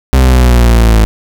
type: linear sweep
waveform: 40% pulse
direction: down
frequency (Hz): 65.6 to 53.9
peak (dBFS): -3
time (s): 0.13-1.05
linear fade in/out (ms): 0
effects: none